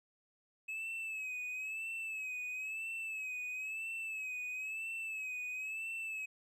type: tone with vibrato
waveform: triangle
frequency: 2578 Hz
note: E7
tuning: 39 cents flat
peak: -37 dBFS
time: 0.68-6.26 s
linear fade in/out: 10 ms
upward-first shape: sine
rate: 1 Hz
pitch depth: 68 cents each way
effects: none